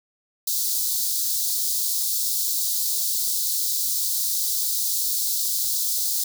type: high-pass noise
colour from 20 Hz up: white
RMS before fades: -24 dBFS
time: 0.47-6.24 s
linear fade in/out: 5 ms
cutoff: 3900 Hz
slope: 48 dB/octave
effects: none